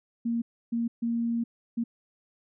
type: tone bursts at uneven times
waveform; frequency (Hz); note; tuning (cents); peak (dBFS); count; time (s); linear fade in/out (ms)
sine; 233.1; A#3; 0; -25; 4; 0.25-0.42 / 0.72-0.88 / 1.02-1.44 / 1.77-1.84; 10
effects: none